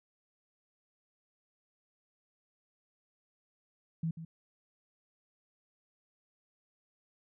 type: tone with echo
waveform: sine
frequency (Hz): 163.3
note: E3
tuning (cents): -16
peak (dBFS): -30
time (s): 4.03-4.11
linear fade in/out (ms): 5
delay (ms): 140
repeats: 1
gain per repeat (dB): -11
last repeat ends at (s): 4.25
effects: none